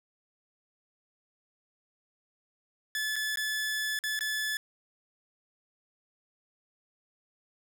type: tone with dropouts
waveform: sawtooth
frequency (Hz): 1727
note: A6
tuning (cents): -33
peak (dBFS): -26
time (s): 2.95-4.57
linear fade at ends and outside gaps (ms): 1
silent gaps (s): 3.158-3.163 / 3.358-3.372 / 3.99-4.038 / 4.191-4.208
effects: none